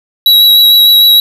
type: tone with vibrato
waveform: square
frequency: 3885 Hz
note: B7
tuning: 29 cents flat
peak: -3 dBFS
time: 0.26-1.2 s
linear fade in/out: 2 ms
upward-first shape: sine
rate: 6.6 Hz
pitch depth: 17 cents each way
effects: none